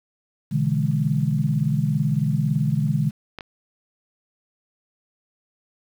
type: chord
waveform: sine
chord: E dominant seventh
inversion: second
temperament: equal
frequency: 123.47 / 146.83 / 164.81 / 207.7 Hz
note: B2 / D3 / E3 / G#3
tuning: 0 / 0 / 0 / 0 cents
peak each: -26 / -21 / -26 / -26 dBFS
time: 0.51-3.11 s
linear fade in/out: 20 ms
type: clicks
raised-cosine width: 0.3 ms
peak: -18 dBFS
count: 2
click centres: 3.387 / 3.408 s
effects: 8-bit